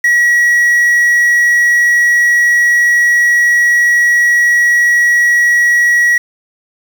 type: tone with quantisation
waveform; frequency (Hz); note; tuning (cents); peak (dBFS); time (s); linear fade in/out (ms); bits
triangle; 1919; A#6; +50; -5; 0.04-6.18; 5; 5
effects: none